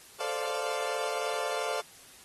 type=chord; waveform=30% pulse; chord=D minor seventh; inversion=second; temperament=equal; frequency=440 / 523.3 / 587.3 / 698.5 Hz; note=A4 / C5 / D5 / F5; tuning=0 / 0 / 0 / 0 cents; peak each=-34 dBFS; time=0.2-1.81 s; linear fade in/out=5 ms; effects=white hiss -53 dBFS RMS until 2.24 s + AAC 32 kbps